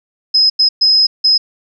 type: tone bursts at uneven times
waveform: sine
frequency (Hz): 5090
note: D#8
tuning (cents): +39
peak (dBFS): -7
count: 4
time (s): 0.34-0.5 / 0.59-0.69 / 0.81-1.07 / 1.24-1.38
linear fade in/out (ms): 10
effects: none